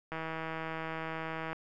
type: click train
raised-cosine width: 0.5 ms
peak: -23 dBFS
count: 228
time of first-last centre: 0.12-1.53 s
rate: 161 Hz
effects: none

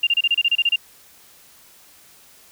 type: tone bursts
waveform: sine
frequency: 2794 Hz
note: F7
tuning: in tune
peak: -14 dBFS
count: 11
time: 0.03-0.76 s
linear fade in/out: 5 ms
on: 40 ms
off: 29 ms
effects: white hiss -50 dBFS RMS until 2.51 s

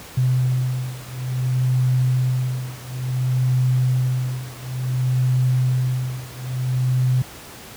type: beating tone pair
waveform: sine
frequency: 127.2 / 127.77 Hz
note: C3 / C3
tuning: -48 / -41 cents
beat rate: 0.57 Hz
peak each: -20 / -21 dBFS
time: 0.17-7.22 s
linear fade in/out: 5 ms
effects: pink hiss -39 dBFS RMS until 7.76 s + high-pass 60 Hz 12 dB/octave

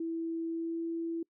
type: tone with pitch glide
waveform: sine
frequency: 329.6 to 332.3 Hz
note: E4 to E4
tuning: 0 to +14 cents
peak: -32 dBFS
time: 0-1.23 s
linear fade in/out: 5 ms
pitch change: +14 cents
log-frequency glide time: 0.47-0.81 s
effects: noise-tail reverb RT60 0.1 s tail -25 dB re dry

